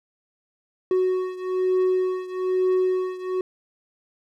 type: beating tone pair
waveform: triangle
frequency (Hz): 370 / 371.1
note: F#4 / F#4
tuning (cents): 0 / +5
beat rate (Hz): 1.1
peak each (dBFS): -20 / -23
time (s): 0.91-3.41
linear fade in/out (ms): 2
effects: none